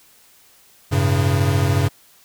square tone cluster, 95.6 / 109.4 / 137.3 Hz, G2 / A2 / C#3, -43 / -9 / -16 cents, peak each -19 / -24 / -20 dBFS, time 0.91-1.89 s, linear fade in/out 20 ms, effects white hiss -52 dBFS RMS until 2.24 s

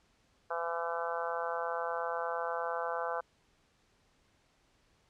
harmonic tone, 168.5 Hz, E3, 38 cents sharp, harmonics 3 / 4 / 5 / 6 / 7 / 8 / 9, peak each -38 / -39 / -40 / -41 / -41 / -42 / -43 dBFS, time 0.5-3.21 s, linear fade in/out 10 ms, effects pink hiss -70 dBFS RMS until 5.09 s + low-pass 7000 Hz 12 dB/octave

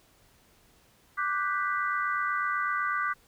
sine chord, G major seventh, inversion second, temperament equal, 1174.7 / 1480 / 1568 / 1975.5 Hz, D6 / F#6 / G6 / B6, 0 / 0 / 0 / 0 cents, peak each -29 / -32 / -35 / -35 dBFS, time 1.17-3.14 s, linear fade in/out 20 ms, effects pink hiss -62 dBFS RMS until 3.27 s

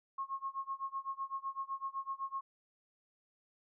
sine tone with tremolo, 1084 Hz, C#6, 39 cents flat, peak -34 dBFS, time 0.18-2.41 s, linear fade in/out 5 ms, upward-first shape sine, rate 7.9 Hz, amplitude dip 95%, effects none

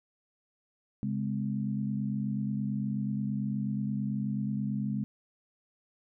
sine tone cluster, 136.2 / 206.2 / 254.7 Hz, C#3 / G#3 / C4, -30 / -12 / -46 cents, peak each -34 / -31 / -38 dBFS, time 1.03-5.04 s, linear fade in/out 0 ms, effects none

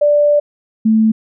sine tone pair in turn, 587.3 / 220 Hz, D5 / A3, 0 / 0 cents, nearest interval octave + perfect fourth, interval 1700 cents, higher first, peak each -8 dBFS, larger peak neither, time 0.01-0.4 / 0.85-1.12 s, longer first, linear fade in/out 10 ms, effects none

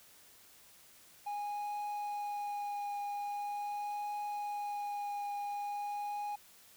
triangle tone with vibrato, 822 Hz, G#5, 18 cents flat, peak -34 dBFS, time 1.26-6.36 s, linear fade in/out 10 ms, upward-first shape triangle, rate 0.43 Hz, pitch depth 14 cents each way, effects white hiss -60 dBFS RMS until 6.76 s

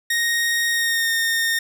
sawtooth tone with pitch glide, 1864.7 to 1834.8 Hz, A#6 to A#6, 0 to -28 cents, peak -15 dBFS, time 0.1-1.59 s, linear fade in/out 5 ms, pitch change -28 cents, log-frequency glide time 0.71-1.1 s, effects none

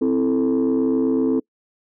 sine chord, A minor, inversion first, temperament equal, 261.6 / 329.6 / 440 Hz, C4 / E4 / A4, 0 / 0 / 0 cents, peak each -17 / -21 / -20 dBFS, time 0.01-1.4 s, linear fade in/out 10 ms, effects noise-tail reverb RT60 0.1 s tail -25 dB re dry + tanh soft clip ceiling -12 dBFS

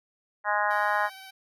harmonic tone, 207.7 Hz, G#3, in tune, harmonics 3 / 4 / 5 / 6 / 7 / 8 / 9, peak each -32 / -28 / -29 / -34 / -31 / -31 / -33 dBFS, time 0.44-1.1 s, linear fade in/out 50 ms
10% pulse tone with vibrato, 768 Hz, G5, 36 cents flat, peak -35 dBFS, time 0.7-1.31 s, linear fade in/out 10 ms, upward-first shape sine, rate 17 Hz, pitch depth 18 cents each way
effects none

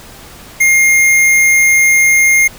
square tone, 2126 Hz, C7, 27 cents sharp, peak -7 dBFS, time 0.6-2.48 s, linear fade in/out 10 ms, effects pink hiss -35 dBFS RMS until 2.58 s

